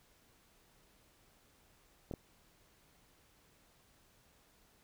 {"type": "clicks", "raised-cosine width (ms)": 2, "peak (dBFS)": -27, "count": 2, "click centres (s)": [2.112, 2.138], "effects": ["pink hiss -68 dBFS RMS until 4.83 s"]}